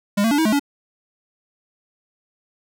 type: tone with pitch steps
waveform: square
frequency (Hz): 203.1 / 226.4 / 288.9 / 320.4 / 214.9 / 284.4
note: G#3 / A3 / D4 / E4 / A3 / C#4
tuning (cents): -38 / +50 / -28 / -49 / -41 / +45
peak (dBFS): -16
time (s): 0.17-0.596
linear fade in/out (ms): 10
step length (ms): 71
effects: none